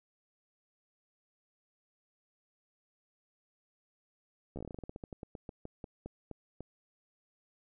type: slowing click train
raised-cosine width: 2 ms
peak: -29 dBFS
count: 23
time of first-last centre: 4.56-6.606 s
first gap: 13 ms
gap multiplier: 1.16
effects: none